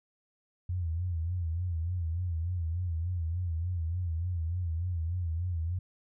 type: tone with vibrato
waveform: sine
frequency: 85.6 Hz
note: F2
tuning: 34 cents flat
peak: -29 dBFS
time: 0.69-5.79 s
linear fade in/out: 5 ms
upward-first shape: sine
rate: 3.4 Hz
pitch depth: 110 cents each way
effects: none